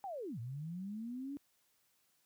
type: linear two-way sweep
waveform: sine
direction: down then up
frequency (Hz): 822 to 110.4 to 289.4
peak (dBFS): -40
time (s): 0.04-1.37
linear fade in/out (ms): 0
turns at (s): 0.39
effects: white hiss -75 dBFS RMS until 2.25 s + high-pass 60 Hz 12 dB/octave